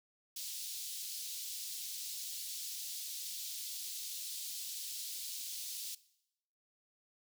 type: high-pass noise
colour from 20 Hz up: pink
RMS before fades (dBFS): -43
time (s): 0.36-5.95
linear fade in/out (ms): 5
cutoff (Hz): 3700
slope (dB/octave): 24
effects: noise-tail reverb RT60 0.8 s tail -19 dB re dry